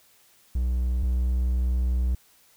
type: tone pair in turn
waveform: triangle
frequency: 61.74 / 62.08 Hz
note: B1 / B1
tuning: 0 / +10 cents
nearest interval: unison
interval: 10 cents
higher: second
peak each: -20 / -19 dBFS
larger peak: second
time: 0.55-1.03 / 1.03-2.15 s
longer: second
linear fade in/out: 5 ms
effects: white hiss -59 dBFS RMS until 2.56 s